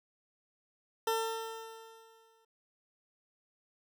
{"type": "tone with exponential decay", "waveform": "20% pulse", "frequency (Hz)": 449.9, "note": "A4", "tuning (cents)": 39, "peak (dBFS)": -23, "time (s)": [1.07, 2.45], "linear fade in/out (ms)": 5, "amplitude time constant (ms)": 300, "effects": []}